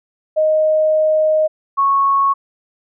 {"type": "tone pair in turn", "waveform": "sine", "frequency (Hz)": [622.3, 1103.4], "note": ["D#5", "C#6"], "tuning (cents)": [0, -8], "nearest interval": "minor seventh", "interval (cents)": 992, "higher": "second", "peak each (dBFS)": -11, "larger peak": "neither", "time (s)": [[0.36, 1.48], [1.77, 2.34]], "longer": "first", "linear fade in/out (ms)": 20, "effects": []}